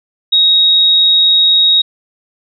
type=tone; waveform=sine; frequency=3776 Hz; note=A#7; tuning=22 cents sharp; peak=-6 dBFS; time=0.32-1.82 s; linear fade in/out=10 ms; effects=none